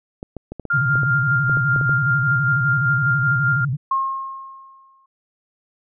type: clicks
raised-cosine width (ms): 2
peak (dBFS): -17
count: 12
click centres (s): 0.229 / 0.367 / 0.52 / 0.597 / 0.653 / 0.956 / 1.033 / 1.496 / 1.571 / 1.761 / 1.812 / 1.894
type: tone with tremolo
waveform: sine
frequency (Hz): 1400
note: F6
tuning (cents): +4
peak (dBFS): -15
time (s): 0.7-3.65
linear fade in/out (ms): 5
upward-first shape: sine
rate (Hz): 5.1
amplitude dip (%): 40
type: tone with vibrato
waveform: sine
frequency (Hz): 134.5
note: C3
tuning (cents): +48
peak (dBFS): -19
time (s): 0.73-3.77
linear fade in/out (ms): 20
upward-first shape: square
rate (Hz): 12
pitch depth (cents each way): 150
type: tone with exponential decay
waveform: sine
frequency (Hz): 1074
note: C6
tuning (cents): +45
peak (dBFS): -15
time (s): 3.91-5.06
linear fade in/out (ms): 5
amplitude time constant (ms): 250
effects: none